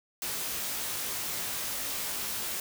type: noise with comb filter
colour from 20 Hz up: white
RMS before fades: -34 dBFS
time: 0.22-2.6 s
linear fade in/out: 2 ms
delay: 18 ms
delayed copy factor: +0.65
effects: none